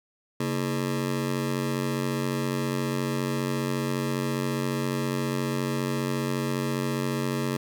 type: ring-modulated tone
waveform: 25% pulse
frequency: 185 Hz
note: F#3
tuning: in tune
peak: -19 dBFS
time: 0.4-7.57 s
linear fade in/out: 5 ms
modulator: 47.3 Hz
effects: none